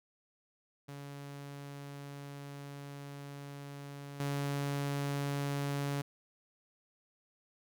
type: tone with level steps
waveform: sawtooth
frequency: 141.6 Hz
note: C#3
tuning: 37 cents sharp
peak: -40 / -29 dBFS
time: 0.88-6.02 s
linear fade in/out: 10 ms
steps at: 4.2 s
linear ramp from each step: 2 ms
effects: none